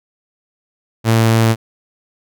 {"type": "tone", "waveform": "sawtooth", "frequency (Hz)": 113.1, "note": "A2", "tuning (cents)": 48, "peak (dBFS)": -6, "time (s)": [1.04, 1.56], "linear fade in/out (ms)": 50, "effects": []}